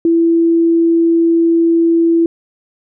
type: tone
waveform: sine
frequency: 333.4 Hz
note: E4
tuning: 20 cents sharp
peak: -8 dBFS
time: 0.05-2.26 s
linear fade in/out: 2 ms
effects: none